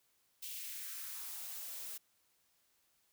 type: noise with high-pass filter sweep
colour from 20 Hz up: blue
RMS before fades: -45 dBFS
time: 0.42-1.98 s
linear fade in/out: 10 ms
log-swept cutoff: 3100 to 330 Hz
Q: 2
effects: white hiss -75 dBFS RMS until 3.12 s